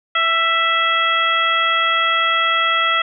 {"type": "harmonic tone with a mistuned harmonic", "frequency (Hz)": 658, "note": "E5", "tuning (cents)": -3, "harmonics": [1, 2, 3, 4, 5], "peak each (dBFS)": [-28, -17, -20, -24, -21], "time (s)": [0.15, 3.02], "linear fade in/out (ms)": 5, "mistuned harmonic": 2, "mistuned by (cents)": 25, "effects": []}